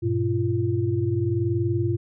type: tone cluster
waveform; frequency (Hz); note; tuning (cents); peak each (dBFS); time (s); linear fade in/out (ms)
sine; 99.6 / 120.3 / 343.8; G2 / B2 / F4; +28 / -45 / -27; -25; 0.02-1.97; 20
effects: none